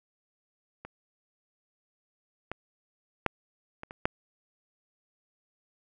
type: clicks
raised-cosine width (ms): 0.5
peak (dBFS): -26 / -19 / -9 / -24 / -26 / -9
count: 6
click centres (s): 0.85 / 2.516 / 3.263 / 3.834 / 3.909 / 4.055
effects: none